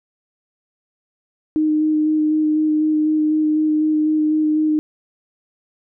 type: tone with vibrato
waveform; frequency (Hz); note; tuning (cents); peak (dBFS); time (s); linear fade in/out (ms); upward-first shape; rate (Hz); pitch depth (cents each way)
sine; 307.9; D#4; -18; -14; 1.56-4.79; 0; square; 4; 10
effects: none